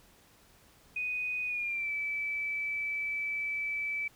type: tone with pitch glide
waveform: sine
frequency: 2489 to 2309 Hz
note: D#7 to D7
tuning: 0 to -30 cents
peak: -31 dBFS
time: 0.96-4.08 s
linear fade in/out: 5 ms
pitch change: -130 cents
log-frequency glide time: 1.45-1.92 s
effects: pink hiss -61 dBFS RMS until 4.15 s